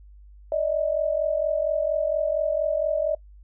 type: tone pair together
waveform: sine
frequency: 586.7 / 631 Hz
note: D5 / D#5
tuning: -2 / +24 cents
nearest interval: minor second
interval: 126 cents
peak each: -24 / -24 dBFS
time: 0.52-3.15 s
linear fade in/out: 2 ms
effects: noise-tail reverb RT60 0.1 s tail -21 dB re dry + added 50 Hz sine -45 dBFS peak until 3.43 s